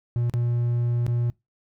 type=tone with dropouts; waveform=triangle; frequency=119.7 Hz; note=A#2; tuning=46 cents sharp; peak=-19 dBFS; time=0.16-1.3 s; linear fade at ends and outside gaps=0 ms; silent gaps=0.297-0.338 / 1.065-1.079 s; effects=noise-tail reverb RT60 0.2 s tail -23 dB re dry